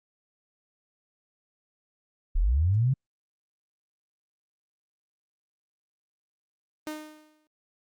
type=linear sweep; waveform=sine; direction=up; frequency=30.87 to 138.59 Hz; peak=-20 dBFS; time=2.35-2.94 s; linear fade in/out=10 ms
type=tone with exponential decay; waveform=sawtooth; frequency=306.7 Hz; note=D#4; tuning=25 cents flat; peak=-27 dBFS; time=6.87-7.47 s; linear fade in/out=0 ms; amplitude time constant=130 ms
effects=Opus 48 kbps